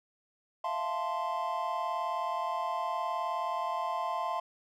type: chord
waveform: triangle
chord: F major seventh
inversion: third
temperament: equal with one note detuned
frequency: 659.3 / 698.5 / 880 / 1042.3 Hz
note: E5 / F5 / A5 / C6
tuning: 0 / 0 / 0 / -7 cents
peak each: -37 / -35 / -35 / -32 dBFS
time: 0.64-4.4 s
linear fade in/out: 5 ms
effects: none